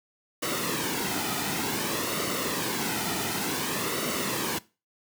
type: noise with flanger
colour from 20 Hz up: pink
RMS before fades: -29 dBFS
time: 0.42-4.59 s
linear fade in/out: 10 ms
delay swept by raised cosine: 1.2 to 1.84 ms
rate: 0.55 Hz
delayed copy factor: -0.55
effects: noise-tail reverb RT60 0.3 s tail -20 dB re dry + high-pass 150 Hz 12 dB/octave

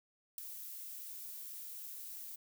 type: noise with ADSR envelope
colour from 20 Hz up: violet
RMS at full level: -36 dBFS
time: 0.38-2.36 s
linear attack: 3 ms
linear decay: 4 ms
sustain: -11 dB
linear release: 11 ms
effects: none

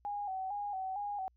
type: tone with vibrato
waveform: sine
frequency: 788 Hz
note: G5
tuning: 9 cents sharp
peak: -35 dBFS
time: 0.05-1.28 s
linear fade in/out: 0 ms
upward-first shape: square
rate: 2.2 Hz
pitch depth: 67 cents each way
effects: added 60 Hz sine -66 dBFS peak until 1.36 s

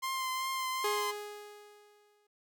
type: tone with vibrato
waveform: sawtooth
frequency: 1046.5 Hz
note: C6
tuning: in tune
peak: -29 dBFS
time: 0.02-1.12 s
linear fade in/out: 20 ms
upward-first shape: triangle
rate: 2.6 Hz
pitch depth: 24 cents each way
type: tone with exponential decay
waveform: sawtooth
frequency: 415.3 Hz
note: G#4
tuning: in tune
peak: -26 dBFS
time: 0.84-2.27 s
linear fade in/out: 5 ms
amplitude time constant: 310 ms
effects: none

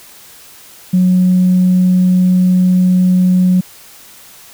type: tone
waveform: sine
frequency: 182.9 Hz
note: F#3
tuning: 20 cents flat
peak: -6 dBFS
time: 0.93-3.61 s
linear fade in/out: 10 ms
effects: tanh soft clip ceiling -3 dBFS + white hiss -39 dBFS RMS until 4.53 s

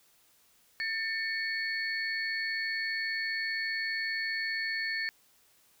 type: tone cluster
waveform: sine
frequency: 1790 / 2225 / 4418 Hz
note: A6 / C#7 / C#8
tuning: +29 / +6 / -7 cents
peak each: -32 / -37 / -38 dBFS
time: 0.8-5.09 s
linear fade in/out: 0 ms
effects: white hiss -65 dBFS RMS until 5.8 s

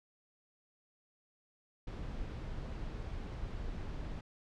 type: noise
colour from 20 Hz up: brown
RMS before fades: -41 dBFS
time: 1.87-4.21 s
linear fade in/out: 5 ms
effects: low-pass 5000 Hz 12 dB/octave

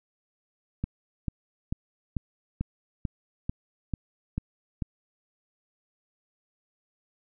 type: click train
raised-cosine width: 5 ms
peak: -16 dBFS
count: 10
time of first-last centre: 0.84-4.822 s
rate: 2.26 Hz
effects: none

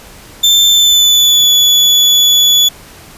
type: tone with pitch glide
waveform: 35% pulse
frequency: 3552 to 3427 Hz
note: A7 to A7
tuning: +16 to -46 cents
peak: -4 dBFS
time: 0.43-2.69 s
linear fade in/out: 10 ms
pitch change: -62 cents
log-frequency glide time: 0.68-1.52 s
effects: pink hiss -36 dBFS RMS until 3.17 s + resampled to 32000 Hz

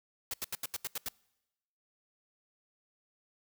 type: noise bursts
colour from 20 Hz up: white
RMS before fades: -36 dBFS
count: 8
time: 0.31-1.086 s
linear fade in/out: 2 ms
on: 27 ms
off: 80 ms
effects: noise-tail reverb RT60 1.0 s tail -25 dB re dry

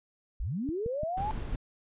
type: linear sweep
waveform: sine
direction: up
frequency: 32.7 to 880 Hz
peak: -30 dBFS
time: 0.4-1.31 s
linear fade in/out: 0 ms
type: click train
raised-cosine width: 5 ms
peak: -25 dBFS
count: 6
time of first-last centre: 0.69-1.549 s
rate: 5.82 Hz
type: noise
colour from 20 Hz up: brown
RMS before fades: -35 dBFS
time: 1.17-1.56 s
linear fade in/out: 5 ms
effects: resampled to 8000 Hz

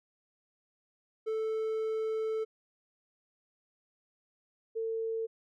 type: tone pair in turn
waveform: triangle / sine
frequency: 440 / 450 Hz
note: A4 / A4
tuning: 0 / +39 cents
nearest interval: unison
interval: 39 cents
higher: second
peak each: -28 / -31 dBFS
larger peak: first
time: 1.26-2.45 / 4.75-5.27 s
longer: first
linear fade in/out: 20 ms
effects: none

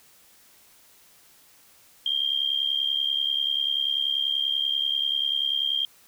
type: tone with amplitude modulation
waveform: sine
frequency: 3197 Hz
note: G7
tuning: 33 cents sharp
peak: -19 dBFS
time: 2.06-5.85 s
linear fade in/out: 2 ms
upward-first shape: sine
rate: 70.3 Hz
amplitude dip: 80%
effects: white hiss -56 dBFS RMS until 6.07 s

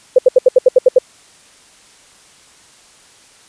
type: tone bursts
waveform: sine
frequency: 509 Hz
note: C5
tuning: 48 cents flat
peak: -3 dBFS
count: 9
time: 0.16-0.986 s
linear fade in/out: 5 ms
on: 26 ms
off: 74 ms
effects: white hiss -46 dBFS RMS until 3.48 s + resampled to 22050 Hz

